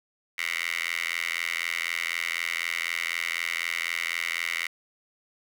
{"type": "tone with high-pass filter", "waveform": "10% pulse", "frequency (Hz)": 84, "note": "E2", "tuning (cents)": 33, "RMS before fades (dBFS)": -30, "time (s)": [0.38, 4.67], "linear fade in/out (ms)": 5, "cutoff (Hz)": 2100, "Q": 4.5, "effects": []}